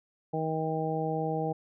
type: harmonic tone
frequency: 158.6 Hz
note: D#3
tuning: 33 cents sharp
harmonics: 1 / 2 / 3 / 4 / 5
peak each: -33 / -36 / -33 / -37 / -34 dBFS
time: 0.33-1.53 s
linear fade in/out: 10 ms
effects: none